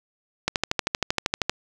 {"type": "click train", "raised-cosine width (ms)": 0.2, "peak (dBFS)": -4, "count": 14, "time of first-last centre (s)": [0.48, 1.496], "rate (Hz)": 12.8, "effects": ["7-bit"]}